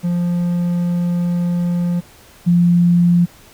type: tone pair in turn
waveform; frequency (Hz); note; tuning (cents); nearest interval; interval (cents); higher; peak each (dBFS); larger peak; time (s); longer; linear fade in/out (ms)
triangle / sine; 174.61 / 173.88; F3 / F3; 0 / -7; unison; 7; first; -13 / -9; second; 0.03-2.01 / 2.46-3.26; first; 20
effects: pink hiss -45 dBFS RMS until 3.53 s